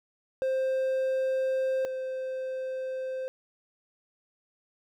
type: tone pair in turn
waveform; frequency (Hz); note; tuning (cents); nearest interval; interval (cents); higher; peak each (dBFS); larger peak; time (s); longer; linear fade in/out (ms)
triangle; 525 / 520.8; C5 / C5; +6 / -8; unison; 14; first; -23 / -29; first; 0.42-1.85 / 1.85-3.28; neither; 0
effects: none